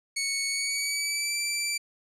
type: tone with pitch glide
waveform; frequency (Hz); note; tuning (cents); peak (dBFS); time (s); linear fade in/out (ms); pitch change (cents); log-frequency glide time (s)
15% pulse; 2217 to 2337; C#7 to D7; 0 to -9; -20; 0.16-1.78; 10; +91; 0.48-1.36
effects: low-pass 12000 Hz 12 dB/octave